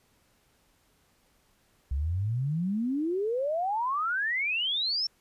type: exponential sweep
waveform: sine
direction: up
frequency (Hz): 64.4 to 5510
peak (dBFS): -26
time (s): 1.91-5.07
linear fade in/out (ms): 5
effects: pink hiss -67 dBFS RMS until 5.2 s + resampled to 32000 Hz

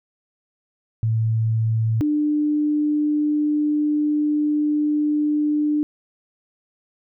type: tone pair in turn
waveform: sine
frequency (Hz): 111.9 / 298.7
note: A2 / D4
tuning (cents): +30 / +29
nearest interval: octave + perfect fourth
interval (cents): 1699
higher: second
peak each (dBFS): -17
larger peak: neither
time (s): 1.03-2.01 / 2.01-5.83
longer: second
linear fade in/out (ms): 0
effects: none

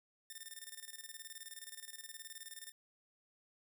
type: tone with tremolo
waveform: 5% pulse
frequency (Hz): 1800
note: A6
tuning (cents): +39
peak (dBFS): -35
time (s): 0.3-2.72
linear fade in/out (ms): 2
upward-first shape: square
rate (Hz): 19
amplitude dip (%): 75
effects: none

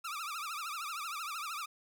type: tone with vibrato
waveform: sawtooth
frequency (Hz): 1261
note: D#6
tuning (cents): +23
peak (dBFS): -34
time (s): 0.04-1.66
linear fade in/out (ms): 10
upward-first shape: triangle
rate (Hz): 13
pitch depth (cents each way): 190
effects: none

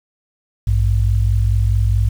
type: tone pair together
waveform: sine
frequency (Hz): 57.19 / 101.9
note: A#1 / G#2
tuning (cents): -32 / -32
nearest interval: minor seventh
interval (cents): 1000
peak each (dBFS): -15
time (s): 0.67-2.09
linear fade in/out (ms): 5
effects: 7-bit

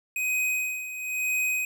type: tone with tremolo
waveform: square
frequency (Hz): 2510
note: D#7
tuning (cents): +15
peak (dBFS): -24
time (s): 0.16-1.65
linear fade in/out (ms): 2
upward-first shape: sine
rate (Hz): 1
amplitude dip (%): 70
effects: none

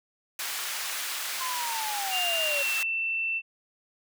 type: high-pass noise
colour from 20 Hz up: pink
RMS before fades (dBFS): -33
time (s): 0.39-2.83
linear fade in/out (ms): 2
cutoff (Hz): 1400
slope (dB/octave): 12
type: linear sweep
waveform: triangle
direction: down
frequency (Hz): 1046.5 to 552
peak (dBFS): -30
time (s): 1.4-2.63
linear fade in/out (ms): 10
type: tone with pitch glide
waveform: sine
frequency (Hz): 2794 to 2677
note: F7 to E7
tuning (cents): 0 to +26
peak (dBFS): -26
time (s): 2.1-3.42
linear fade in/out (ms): 50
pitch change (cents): -74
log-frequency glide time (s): 2.44-2.76
effects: none

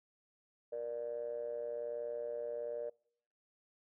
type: ring-modulated tone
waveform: triangle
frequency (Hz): 60.6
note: B1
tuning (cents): -32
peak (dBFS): -32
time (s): 0.72-2.9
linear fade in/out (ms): 10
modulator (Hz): 533
effects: noise-tail reverb RT60 0.6 s tail -26 dB re dry + tanh soft clip ceiling -29 dBFS

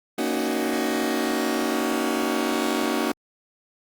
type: chord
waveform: sawtooth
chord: D# minor seventh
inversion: second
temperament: just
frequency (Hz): 233.3 / 280 / 311.1 / 373.4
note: A#3 / C#4 / D#4 / F#4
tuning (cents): +2 / +18 / 0 / +16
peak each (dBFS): -24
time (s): 0.18-3.12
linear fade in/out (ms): 5
effects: Opus 24 kbps

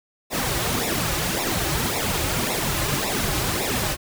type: noise with flanger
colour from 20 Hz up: pink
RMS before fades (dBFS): -24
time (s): 0.3-3.97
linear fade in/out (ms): 50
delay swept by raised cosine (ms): 0.64 to 4.44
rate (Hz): 1.8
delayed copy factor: -0.75
effects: none

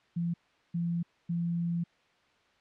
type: tone bursts at uneven times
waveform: sine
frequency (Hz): 170.6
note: F3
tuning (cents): -40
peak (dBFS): -28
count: 3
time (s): 0.16-0.34 / 0.74-1.03 / 1.29-1.84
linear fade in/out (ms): 10
effects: white hiss -66 dBFS RMS until 2.6 s + low-pass 3000 Hz 12 dB/octave

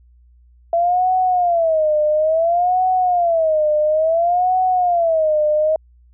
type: tone with vibrato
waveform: sine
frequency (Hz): 670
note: E5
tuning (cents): +28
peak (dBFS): -13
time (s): 0.73-5.76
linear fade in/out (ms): 2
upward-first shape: sine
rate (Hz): 0.58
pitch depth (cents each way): 180
effects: added 60 Hz sine -47 dBFS peak until 6.13 s

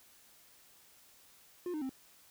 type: tone with pitch steps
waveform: triangle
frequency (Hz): 355.8 / 306.2 / 263.5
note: F4 / D#4 / C4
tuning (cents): +32 / -28 / +12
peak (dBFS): -33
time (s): 1.66-1.894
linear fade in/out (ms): 2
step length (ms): 78
effects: white hiss -62 dBFS RMS until 2.3 s

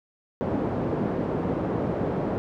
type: band-pass noise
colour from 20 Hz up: pink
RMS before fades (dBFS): -27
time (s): 0.41-2.38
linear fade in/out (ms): 0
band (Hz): 150 to 600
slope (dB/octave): 12
effects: none

